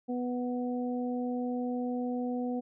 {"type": "harmonic tone", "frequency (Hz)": 246.9, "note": "B3", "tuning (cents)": 0, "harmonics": [1, 2, 3], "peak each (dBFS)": [-31, -37, -41], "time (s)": [0.08, 2.61], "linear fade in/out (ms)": 20, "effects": []}